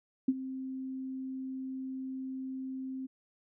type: tone with ADSR envelope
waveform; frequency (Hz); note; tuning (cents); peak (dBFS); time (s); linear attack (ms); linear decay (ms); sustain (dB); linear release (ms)
sine; 262.6; C4; +6; -21; 0.28-3.07; 6; 41; -15; 16
effects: none